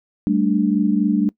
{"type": "chord", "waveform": "sine", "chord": "G suspended second", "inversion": "none", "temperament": "equal", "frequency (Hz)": [196, 220, 293.7], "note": ["G3", "A3", "D4"], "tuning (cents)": [0, 0, 0], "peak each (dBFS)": -19, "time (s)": [0.27, 1.29], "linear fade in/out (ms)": 0, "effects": ["noise-tail reverb RT60 0.1 s tail -22 dB re dry"]}